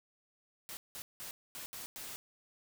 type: noise bursts at uneven times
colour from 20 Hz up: white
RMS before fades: -45 dBFS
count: 6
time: 0.69-0.77 / 0.95-1.02 / 1.2-1.31 / 1.55-1.66 / 1.73-1.86 / 1.96-2.16 s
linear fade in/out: 0 ms
effects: none